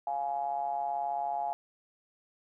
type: ring-modulated tone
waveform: triangle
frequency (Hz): 69.3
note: C#2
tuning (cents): 0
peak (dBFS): -25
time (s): 0.07-1.53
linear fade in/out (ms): 0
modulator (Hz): 769
effects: none